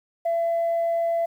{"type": "tone", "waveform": "sine", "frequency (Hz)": 673, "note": "E5", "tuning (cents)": 36, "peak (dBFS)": -19, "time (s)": [0.25, 1.26], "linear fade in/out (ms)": 10, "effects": ["tanh soft clip ceiling -18 dBFS", "9-bit"]}